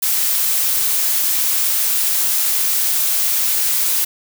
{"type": "noise", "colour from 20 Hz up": "blue", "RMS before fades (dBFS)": -17, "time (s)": [0.02, 4.05], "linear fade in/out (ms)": 10, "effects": []}